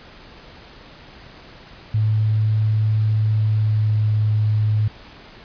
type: tone with pitch glide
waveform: sine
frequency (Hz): 108.1 to 106.98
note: A2 to A2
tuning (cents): -30 to -48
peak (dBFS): -15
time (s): 1.94-4.88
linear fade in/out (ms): 5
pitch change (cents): -18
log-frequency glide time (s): 3.26-4.09
effects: pink hiss -43 dBFS RMS until 5.44 s + resampled to 11025 Hz